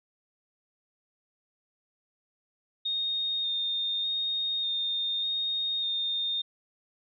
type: tone with vibrato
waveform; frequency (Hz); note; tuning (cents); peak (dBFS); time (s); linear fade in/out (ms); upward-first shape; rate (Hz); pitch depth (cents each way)
sine; 3678; A#7; -24; -27; 2.85-6.42; 10; square; 0.84; 13
effects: none